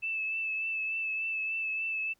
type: tone with vibrato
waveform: sine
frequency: 2628 Hz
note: E7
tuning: 6 cents flat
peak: -30 dBFS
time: 0.02-2.14 s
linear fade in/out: 20 ms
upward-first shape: triangle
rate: 3.4 Hz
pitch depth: 27 cents each way
effects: pink hiss -71 dBFS RMS until 2.19 s